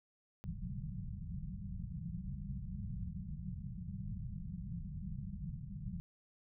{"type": "low-pass noise", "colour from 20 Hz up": "white", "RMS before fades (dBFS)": -43, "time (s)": [0.44, 6], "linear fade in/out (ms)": 0, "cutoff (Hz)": 200, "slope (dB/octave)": 96, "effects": []}